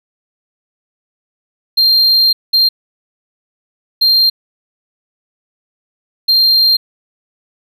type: tone bursts at uneven times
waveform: triangle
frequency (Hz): 4186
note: C8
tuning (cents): 0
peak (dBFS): -6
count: 4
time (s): 1.77-2.33 / 2.53-2.69 / 4.01-4.3 / 6.28-6.77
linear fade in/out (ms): 10
effects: none